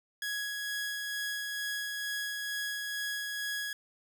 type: tone with tremolo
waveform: sawtooth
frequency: 1667 Hz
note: G#6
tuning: 6 cents sharp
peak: -29 dBFS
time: 0.22-3.73 s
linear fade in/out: 2 ms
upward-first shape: sine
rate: 2.2 Hz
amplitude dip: 25%
effects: none